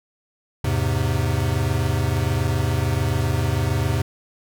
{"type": "chord", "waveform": "square", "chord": "E augmented", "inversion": "none", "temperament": "equal", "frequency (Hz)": [82.41, 103.83, 130.81], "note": ["E2", "G#2", "B#2"], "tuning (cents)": [0, 0, 0], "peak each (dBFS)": [-25, -24, -24], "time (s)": [0.64, 4.02], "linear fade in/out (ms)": 5, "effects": []}